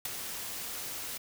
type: noise with ADSR envelope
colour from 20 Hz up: white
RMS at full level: -30 dBFS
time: 0.05-1.18 s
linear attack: 5 ms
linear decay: 10 ms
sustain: -9 dB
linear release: 10 ms
effects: none